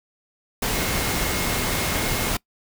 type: tone in noise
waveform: sine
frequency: 2150 Hz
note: C7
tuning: 47 cents sharp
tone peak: -34 dBFS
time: 0.73-2.29 s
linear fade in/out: 5 ms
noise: pink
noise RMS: -24 dBFS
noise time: 0.62-2.37 s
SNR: -13 dB
effects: noise-tail reverb RT60 0.1 s tail -23 dB re dry